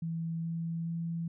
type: tone with pitch steps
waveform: sine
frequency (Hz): 164.81 / 165.96 / 167.11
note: E3 / E3 / E3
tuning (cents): 0 / +12 / +24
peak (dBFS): -32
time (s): 0.02-1.28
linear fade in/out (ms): 5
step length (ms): 420
effects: none